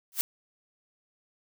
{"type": "noise with exponential growth", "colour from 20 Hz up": "blue", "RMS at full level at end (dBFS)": -21, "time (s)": [0.12, 0.21], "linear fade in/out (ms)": 0, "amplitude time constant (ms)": 18, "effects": []}